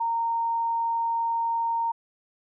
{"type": "tone", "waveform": "sine", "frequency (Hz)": 923, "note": "A#5", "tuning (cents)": -17, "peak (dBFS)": -23, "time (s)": [0, 1.92], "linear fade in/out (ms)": 10, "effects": []}